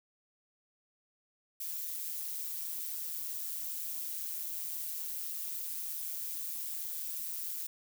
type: noise with amplitude modulation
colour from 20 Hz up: violet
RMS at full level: -36 dBFS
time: 1.6-7.67 s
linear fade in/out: 5 ms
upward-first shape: sine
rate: 161 Hz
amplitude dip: 60%
effects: none